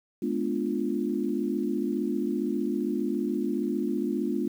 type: chord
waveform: sine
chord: G# diminished seventh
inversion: none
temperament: equal with one note detuned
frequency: 211.9 / 246.9 / 293.7 / 349.2 Hz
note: G#3 / B3 / D4 / F4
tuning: +35 / 0 / 0 / 0 cents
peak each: -31 dBFS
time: 0.22-4.48 s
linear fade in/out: 5 ms
effects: 9-bit